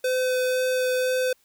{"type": "tone with vibrato", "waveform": "square", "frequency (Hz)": 509, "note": "C5", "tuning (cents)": -48, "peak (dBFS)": -22, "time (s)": [0.04, 1.33], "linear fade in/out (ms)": 5, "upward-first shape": "sine", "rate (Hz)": 2, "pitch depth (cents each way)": 8, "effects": ["white hiss -64 dBFS RMS until 1.44 s"]}